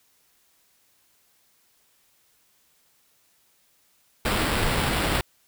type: noise with sample-and-hold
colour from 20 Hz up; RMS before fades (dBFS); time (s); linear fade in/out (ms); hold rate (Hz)
pink; -24; 4.25-5.21; 2; 6300
effects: white hiss -64 dBFS RMS until 5.47 s